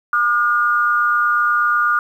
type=tone pair together; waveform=sine; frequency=1205.8 / 1434 Hz; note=D6 / F6; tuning=+45 / +45 cents; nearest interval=minor third; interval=300 cents; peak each=-16 dBFS; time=0.13-1.99 s; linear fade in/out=2 ms; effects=8-bit